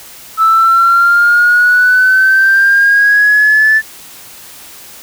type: exponential sweep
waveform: sine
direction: up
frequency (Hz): 1309 to 1760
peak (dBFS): -4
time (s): 0.37-3.82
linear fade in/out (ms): 50
effects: tanh soft clip ceiling -1 dBFS + white hiss -34 dBFS RMS until 5.02 s